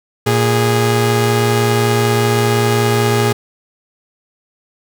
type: tone pair together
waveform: sawtooth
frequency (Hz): 115.8 / 412.7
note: A#2 / G#4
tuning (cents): -11 / -11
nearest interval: octave + minor seventh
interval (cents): 2200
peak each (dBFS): -10 / -11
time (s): 0.26-3.33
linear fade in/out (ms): 10
effects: none